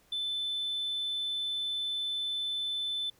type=tone; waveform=sine; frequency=3520 Hz; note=A7; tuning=in tune; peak=-29 dBFS; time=0.12-3.1 s; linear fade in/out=5 ms; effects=tanh soft clip ceiling -28 dBFS + pink hiss -65 dBFS RMS until 3.19 s